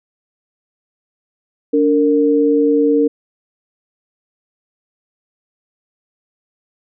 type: tone pair together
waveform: sine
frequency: 289.2 / 459.1 Hz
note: D4 / A#4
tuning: -27 / -26 cents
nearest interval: minor sixth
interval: 801 cents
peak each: -13 dBFS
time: 1.73-3.08 s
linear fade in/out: 10 ms
effects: none